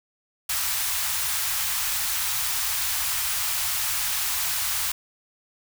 white band-stop noise, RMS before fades -26 dBFS, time 0.49-4.92 s, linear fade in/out 5 ms, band 110 to 820 Hz, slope 24 dB/octave, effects none

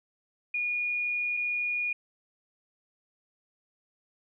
sine tone pair in turn, 2442 / 2442 Hz, D#7 / D#7, -33 / -33 cents, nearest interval unison, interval 0 cents, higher neither, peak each -27 dBFS, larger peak neither, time 0.54-1.37 / 1.37-1.93 s, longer first, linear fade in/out 5 ms, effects none

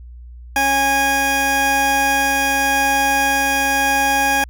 20% pulse tone pair together, 274.5 / 822.6 Hz, C#4 / G#5, -17 / -17 cents, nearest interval octave + perfect fifth, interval 1900 cents, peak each -19 / -10 dBFS, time 0.56-4.44 s, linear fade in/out 2 ms, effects added 60 Hz sine -34 dBFS peak until 4.49 s

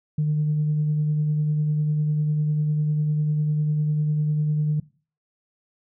sine tone with tremolo, 151.2 Hz, D#3, 49 cents flat, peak -17 dBFS, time 0.18-4.8 s, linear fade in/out 5 ms, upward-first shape triangle, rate 10 Hz, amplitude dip 30%, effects noise-tail reverb RT60 0.4 s tail -21 dB re dry + tanh soft clip ceiling -15 dBFS

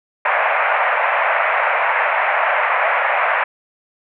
pink band-pass noise, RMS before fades -17 dBFS, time 0.25-3.44 s, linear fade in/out 5 ms, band 590 to 2400 Hz, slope 48 dB/octave, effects none

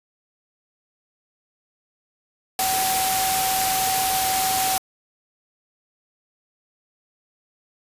sine tone in noise, 759 Hz, F#5, 44 cents sharp, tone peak -22 dBFS, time 2.59-4.78 s, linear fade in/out 2 ms, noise white, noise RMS -23 dBFS, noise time 2.59-4.78 s, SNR -2 dB, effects resampled to 32000 Hz

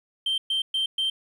sine tone bursts, 3136 Hz, G7, in tune, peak -20 dBFS, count 4, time 0.26-1.1 s, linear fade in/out 5 ms, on 120 ms, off 120 ms, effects tanh soft clip ceiling -21 dBFS + 10-bit

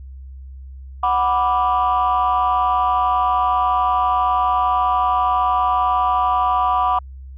sine chord, B minor, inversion second, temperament equal, 740 / 987.8 / 1174.7 Hz, F#5 / B5 / D6, 0 / 0 / 0 cents, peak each -18 dBFS, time 1.03-6.99 s, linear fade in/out 5 ms, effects tanh soft clip ceiling -9 dBFS + added 66 Hz sine -33 dBFS peak until 7.37 s

